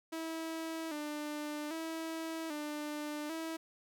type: tone with vibrato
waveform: sawtooth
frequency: 311.1 Hz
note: D#4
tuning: in tune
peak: -34 dBFS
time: 0.12-3.57 s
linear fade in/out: 10 ms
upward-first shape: square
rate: 0.63 Hz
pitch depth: 73 cents each way
effects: none